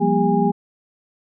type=tone cluster; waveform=sine; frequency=175.6 / 199.2 / 236.8 / 402.5 / 818 Hz; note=F3 / G3 / A#3 / G4 / G#5; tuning=+10 / +28 / +27 / +46 / -26 cents; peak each=-21 dBFS; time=0-0.52 s; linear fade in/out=20 ms; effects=none